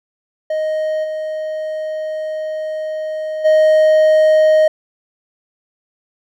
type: tone with level steps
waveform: triangle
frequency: 623 Hz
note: D#5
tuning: 2 cents sharp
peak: -14 / -18 / -6 dBFS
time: 0.5-4.68 s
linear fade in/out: 5 ms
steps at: 1.03 / 3.44 s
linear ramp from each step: 20 ms
effects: none